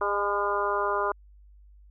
harmonic tone with a mistuned harmonic, 202.7 Hz, G#3, 42 cents flat, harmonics 2 / 3 / 4 / 5 / 6 / 7, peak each -30 / -32 / -35 / -29 / -30 / -34 dBFS, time 0.01-1.12 s, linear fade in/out 5 ms, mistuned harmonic 4, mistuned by +27 cents, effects added 50 Hz sine -50 dBFS peak until 1.9 s

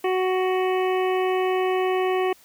harmonic tone with a mistuned harmonic, 371.8 Hz, F#4, 8 cents sharp, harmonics 1 / 2 / 3 / 5 / 6 / 7 / 8, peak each -21 / -27 / -31 / -35 / -37 / -38 / -39 dBFS, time 0.04-2.33 s, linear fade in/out 5 ms, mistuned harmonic 7, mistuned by -15 cents, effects white hiss -54 dBFS RMS until 2.44 s

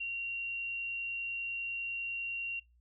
sine tone, 2755 Hz, F7, 24 cents flat, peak -34 dBFS, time 0-2.6 s, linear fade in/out 10 ms, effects noise-tail reverb RT60 0.2 s tail -22 dB re dry + added 60 Hz sine -63 dBFS peak until 2.8 s

